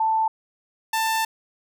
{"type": "tone pair in turn", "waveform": ["sine", "sawtooth"], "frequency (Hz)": [884, 889.1], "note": ["A5", "A5"], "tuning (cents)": [8, 18], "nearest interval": "unison", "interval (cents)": 10, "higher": "second", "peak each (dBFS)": [-18, -17], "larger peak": "second", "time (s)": [[0, 0.28], [0.93, 1.25]], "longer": "second", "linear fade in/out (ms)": 5, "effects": []}